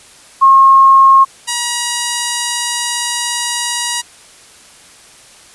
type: tone pair in turn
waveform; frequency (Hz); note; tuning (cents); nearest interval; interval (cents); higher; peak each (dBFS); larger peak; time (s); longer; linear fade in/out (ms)
sine / 5% pulse; 1079 / 957.4; C#6 / A#5; -47 / +46; major second; 207; first; -3; neither; 0.41-1.25 / 1.47-4.02; second; 20
effects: white hiss -41 dBFS RMS until 5.54 s + resampled to 24000 Hz